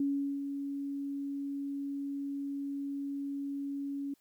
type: tone with ADSR envelope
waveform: sine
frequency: 280 Hz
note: C#4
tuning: 18 cents sharp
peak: -27 dBFS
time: 0-4.14 s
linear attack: 3 ms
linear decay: 400 ms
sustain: -7 dB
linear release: 6 ms
effects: white hiss -72 dBFS RMS until 4.2 s